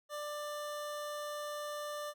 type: tone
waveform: 25% pulse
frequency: 592 Hz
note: D5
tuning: 14 cents sharp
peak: -35 dBFS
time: 0.09-2.14 s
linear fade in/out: 50 ms
effects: none